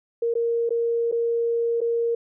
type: tone with dropouts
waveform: sine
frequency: 466.2 Hz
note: A#4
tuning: in tune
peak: -20 dBFS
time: 0.22-2.15 s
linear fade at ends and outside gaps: 5 ms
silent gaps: 0.34-0.352 / 0.693-0.705 / 1.115-1.123 / 1.806-1.814 s
effects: none